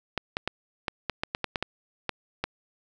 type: clicks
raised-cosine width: 0.3 ms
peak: -11 dBFS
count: 12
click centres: 0.177 / 0.369 / 0.476 / 0.882 / 1.097 / 1.235 / 1.349 / 1.443 / 1.558 / 1.626 / 2.093 / 2.44 s
effects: none